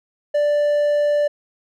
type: tone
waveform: triangle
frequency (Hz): 587.3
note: D5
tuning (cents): 0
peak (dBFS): -13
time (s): 0.34-1.28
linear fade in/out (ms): 10
effects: none